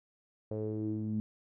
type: tone with low-pass filter sweep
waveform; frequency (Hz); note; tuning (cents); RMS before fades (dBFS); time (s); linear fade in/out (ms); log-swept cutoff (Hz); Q
sawtooth; 108.1; A2; -30; -35; 0.51-1.2; 0; 510 to 220; 5.8
effects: none